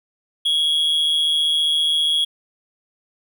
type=tone with amplitude modulation; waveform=triangle; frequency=3322 Hz; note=G#7; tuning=in tune; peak=-12 dBFS; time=0.45-2.25 s; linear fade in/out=10 ms; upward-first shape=sine; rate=155 Hz; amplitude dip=55%; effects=none